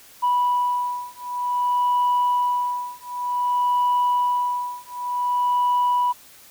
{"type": "beating tone pair", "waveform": "sine", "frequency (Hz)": [982, 982.54], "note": ["B5", "B5"], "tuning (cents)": [-10, -9], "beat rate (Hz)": 0.54, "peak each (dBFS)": -21, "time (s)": [0.22, 6.13], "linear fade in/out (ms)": 20, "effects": ["tanh soft clip ceiling -14 dBFS", "white hiss -48 dBFS RMS until 6.5 s"]}